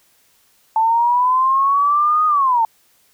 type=linear two-way sweep; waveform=sine; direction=up then down; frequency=879 to 1249 to 879 Hz; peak=-12 dBFS; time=0.76-2.65 s; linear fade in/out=2 ms; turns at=2.26 s; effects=white hiss -57 dBFS RMS until 3.13 s